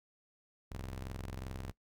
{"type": "ring-modulated tone", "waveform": "sawtooth", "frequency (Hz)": 65.41, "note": "C2", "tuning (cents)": 0, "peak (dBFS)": -34, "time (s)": [0.71, 1.72], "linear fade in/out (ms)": 10, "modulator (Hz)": 21.5, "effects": ["noise-tail reverb RT60 0.1 s tail -19 dB re dry"]}